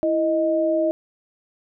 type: tone pair together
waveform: sine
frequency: 330.6 / 624.1 Hz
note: E4 / D#5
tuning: +5 / +5 cents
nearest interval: major seventh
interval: 1100 cents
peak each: -22 / -19 dBFS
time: 0.03-0.91 s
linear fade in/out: 0 ms
effects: none